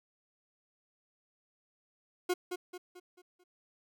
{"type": "tone with echo", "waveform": "40% pulse", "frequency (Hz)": 360, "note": "F#4", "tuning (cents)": -47, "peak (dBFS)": -27, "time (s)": [2.29, 2.34], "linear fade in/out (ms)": 10, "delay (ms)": 220, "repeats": 5, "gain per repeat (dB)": -7, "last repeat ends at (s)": 3.44, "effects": []}